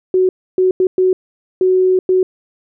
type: tone bursts at uneven times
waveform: sine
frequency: 371.4 Hz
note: F#4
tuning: 7 cents sharp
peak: -9 dBFS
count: 6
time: 0.14-0.29 / 0.58-0.71 / 0.8-0.87 / 0.98-1.13 / 1.61-1.99 / 2.09-2.23 s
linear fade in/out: 2 ms
effects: none